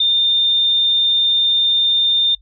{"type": "tone", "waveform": "sine", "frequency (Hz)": 3615, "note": "A7", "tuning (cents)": 46, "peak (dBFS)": -12, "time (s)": [0, 2.35], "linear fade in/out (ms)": 5, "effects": ["noise-tail reverb RT60 0.1 s tail -26 dB re dry", "added 50 Hz sine -46 dBFS peak until 2.41 s"]}